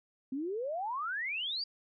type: exponential sweep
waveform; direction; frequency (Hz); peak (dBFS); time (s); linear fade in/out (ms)
sine; up; 253.9 to 4842; -33; 0.32-1.64; 5
effects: none